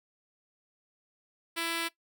5% pulse tone with notch filter, 333.2 Hz, E4, 19 cents sharp, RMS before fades -33 dBFS, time 1.56-1.89 s, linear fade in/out 20 ms, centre 770 Hz, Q 1.8, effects noise-tail reverb RT60 0.1 s tail -17 dB re dry

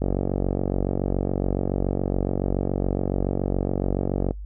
click train, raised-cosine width 2 ms, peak -10 dBFS, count 203, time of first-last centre 0.02-4.309 s, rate 47.1 Hz, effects noise-tail reverb RT60 0.1 s tail -23 dB re dry + added 50 Hz sine -32 dBFS peak until 4.45 s

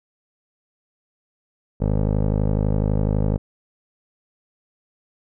15% pulse tone with low-pass filter, 52 Hz, G#1, 3 cents sharp, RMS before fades -20 dBFS, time 1.8-3.38 s, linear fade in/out 20 ms, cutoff 530 Hz, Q 1.1, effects none

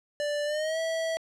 square tone with pitch glide, 587.3 to 651.7 Hz, D5 to E5, 0 to -20 cents, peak -28 dBFS, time 0.2-1.17 s, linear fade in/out 0 ms, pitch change +180 cents, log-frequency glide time 0.45-0.79 s, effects low-pass 8000 Hz 12 dB/octave

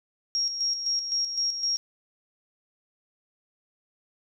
sine tone with tremolo, 5588 Hz, F8, in tune, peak -23 dBFS, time 0.35-1.77 s, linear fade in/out 0 ms, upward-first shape square, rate 3.9 Hz, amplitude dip 55%, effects none

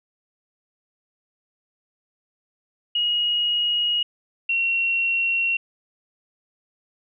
sine tone pair in turn, 2888 / 2733 Hz, F#7 / F7, -43 / -38 cents, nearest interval minor second, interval 95 cents, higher first, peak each -19 / -19 dBFS, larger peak neither, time 2.95-4.03 / 4.49-5.57 s, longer neither, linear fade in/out 5 ms, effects none

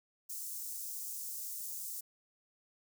white high-pass noise, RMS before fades -42 dBFS, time 0.29-2.01 s, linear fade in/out 10 ms, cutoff 6200 Hz, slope 24 dB/octave, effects none

